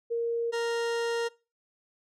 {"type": "tone pair in turn", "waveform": ["sine", "40% pulse"], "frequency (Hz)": [466.2, 466.2], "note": ["A#4", "A#4"], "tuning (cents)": [0, 0], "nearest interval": "unison", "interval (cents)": 0, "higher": "neither", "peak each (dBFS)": -26, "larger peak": "neither", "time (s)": [[0.1, 0.52], [0.52, 1.29]], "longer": "second", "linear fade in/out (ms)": 20, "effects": ["noise-tail reverb RT60 0.3 s tail -22 dB re dry", "low-pass 7000 Hz 12 dB/octave"]}